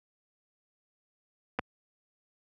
clicks, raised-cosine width 0.5 ms, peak -15 dBFS, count 2, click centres 1.589 / 1.593 s, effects high-pass 80 Hz 12 dB/octave

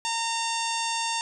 harmonic tone with a mistuned harmonic, 917 Hz, A#5, 29 cents flat, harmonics 1 / 2 / 3 / 4 / 5 / 6 / 7 / 8 / 9 / 10, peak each -29 / -38 / -34 / -35 / -36 / -37 / -37 / -39 / -40 / -44 dBFS, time 0.05-1.21 s, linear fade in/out 0 ms, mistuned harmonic 4, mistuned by -38 cents, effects none

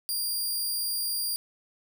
15% pulse tone, 4786 Hz, D8, 32 cents sharp, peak -21 dBFS, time 0.09-1.36 s, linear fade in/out 0 ms, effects none

